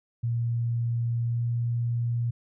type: tone with pitch glide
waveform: sine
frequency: 117.6 to 118.49 Hz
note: A#2 to A#2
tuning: +16 to +29 cents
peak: -24 dBFS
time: 0.23-2.31 s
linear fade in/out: 10 ms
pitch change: +13 cents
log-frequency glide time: 1.25-1.42 s
effects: none